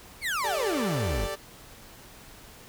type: exponential sweep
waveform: 35% pulse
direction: down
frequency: 2349 to 39.49 Hz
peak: -25 dBFS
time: 0.21-1.29 s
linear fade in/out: 50 ms
type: chord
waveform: sawtooth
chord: G suspended second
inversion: none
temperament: equal with one note detuned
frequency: 392 / 442 / 587.3 Hz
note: G4 / A4 / D5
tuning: 0 / +8 / 0 cents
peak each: -34 / -34 / -29 dBFS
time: 0.43-1.36 s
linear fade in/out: 20 ms
effects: pink hiss -49 dBFS RMS until 2.68 s